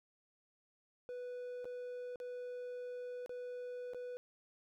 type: tone with dropouts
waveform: triangle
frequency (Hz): 493.9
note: B4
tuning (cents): 0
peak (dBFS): -40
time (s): 1.09-4.17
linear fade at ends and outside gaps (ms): 0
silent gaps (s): 1.645-1.654 / 2.158-2.201 / 3.261-3.294 / 3.935-3.946
effects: none